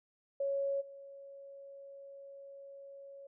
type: tone with level steps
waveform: sine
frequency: 554.4 Hz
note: C#5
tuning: in tune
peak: -31 / -48 dBFS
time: 0.4-3.27 s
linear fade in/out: 5 ms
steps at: 0.8 s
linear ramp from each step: 20 ms
effects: none